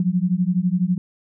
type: beating tone pair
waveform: sine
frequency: 174.61 / 186.61 Hz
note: F3 / F#3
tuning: 0 / +15 cents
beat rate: 12 Hz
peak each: -20 dBFS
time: 0-0.98 s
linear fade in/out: 2 ms
effects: none